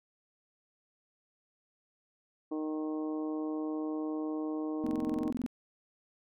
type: harmonic tone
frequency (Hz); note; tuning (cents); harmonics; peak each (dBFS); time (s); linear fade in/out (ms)
154.8; D#3; -9; 2 / 3 / 4 / 5 / 6 / 7; -33 / -41 / -46 / -49 / -53 / -50; 2.51-5.31; 10
type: tone bursts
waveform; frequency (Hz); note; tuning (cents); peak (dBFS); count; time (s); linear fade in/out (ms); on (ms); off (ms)
sine; 246.9; B3; 0; -30; 14; 4.84-5.463; 0; 25; 21
effects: none